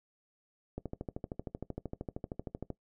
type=click train; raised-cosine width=2 ms; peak=-24 dBFS; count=26; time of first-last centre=0.78-2.703 s; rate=13 Hz; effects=noise-tail reverb RT60 0.1 s tail -18 dB re dry